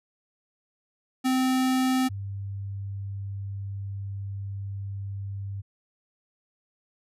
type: tone pair in turn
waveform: square / sine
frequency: 258.7 / 98.88 Hz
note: C4 / G2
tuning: -19 / +15 cents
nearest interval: octave + perfect fourth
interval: 1666 cents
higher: first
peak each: -22 / -31 dBFS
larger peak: first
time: 1.24-2.09 / 2.09-5.62 s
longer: second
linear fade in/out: 20 ms
effects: resampled to 32000 Hz